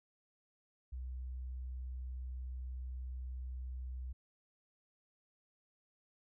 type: tone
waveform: sine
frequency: 63.3 Hz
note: B1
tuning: 43 cents sharp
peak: -40 dBFS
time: 0.92-4.13 s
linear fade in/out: 10 ms
effects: none